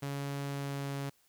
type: tone with pitch glide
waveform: sawtooth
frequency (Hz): 140.6 to 139.39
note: C#3 to C#3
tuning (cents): +25 to +10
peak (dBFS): -31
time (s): 0.02-1.1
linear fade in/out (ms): 10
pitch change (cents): -15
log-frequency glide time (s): 0.43-0.95
effects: white hiss -69 dBFS RMS until 1.28 s